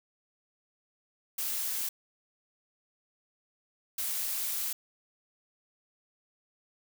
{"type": "noise bursts at uneven times", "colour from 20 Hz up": "blue", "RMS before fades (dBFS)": -33, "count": 2, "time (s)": [[1.38, 1.89], [3.98, 4.73]], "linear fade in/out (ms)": 5, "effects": []}